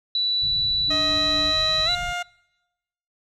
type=tone; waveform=sine; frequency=3953 Hz; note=B7; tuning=1 cent sharp; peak=-19 dBFS; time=0.15-1.95 s; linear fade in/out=2 ms
type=low-pass noise; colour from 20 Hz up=pink; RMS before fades=-37 dBFS; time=0.42-2.13 s; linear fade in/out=2 ms; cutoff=170 Hz; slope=48 dB/octave
type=tone with tremolo; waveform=triangle; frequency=293.7 Hz; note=D4; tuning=in tune; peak=-27 dBFS; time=0.87-1.54 s; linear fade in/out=50 ms; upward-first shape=triangle; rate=4.5 Hz; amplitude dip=25%
type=tone with pitch glide; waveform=15% pulse; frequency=630 to 707.2 Hz; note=D#5 to F5; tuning=+21 to +22 cents; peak=-19 dBFS; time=0.9-2.23 s; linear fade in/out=10 ms; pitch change=+201 cents; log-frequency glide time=1.85-1.9 s
effects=noise-tail reverb RT60 1.0 s tail -25 dB re dry + low-pass 6000 Hz 12 dB/octave